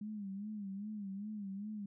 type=tone with vibrato; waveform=sine; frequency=203.7 Hz; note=G#3; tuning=33 cents flat; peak=-40 dBFS; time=0.01-1.86 s; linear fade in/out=5 ms; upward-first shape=sine; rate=2.5 Hz; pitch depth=97 cents each way; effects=none